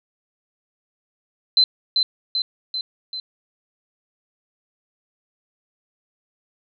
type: tone with echo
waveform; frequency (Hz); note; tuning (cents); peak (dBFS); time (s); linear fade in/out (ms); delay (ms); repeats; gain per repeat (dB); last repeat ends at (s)
sine; 4067; C8; -50; -11; 1.57-1.64; 2; 390; 4; -4; 3.2
effects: none